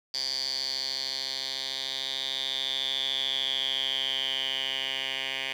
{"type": "tone with band-pass filter sweep", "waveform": "10% pulse", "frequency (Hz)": 133.6, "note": "C3", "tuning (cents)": 36, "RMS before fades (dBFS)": -31, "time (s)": [0.14, 5.53], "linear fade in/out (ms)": 2, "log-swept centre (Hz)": [4700, 2700], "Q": 9.3, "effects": ["9-bit"]}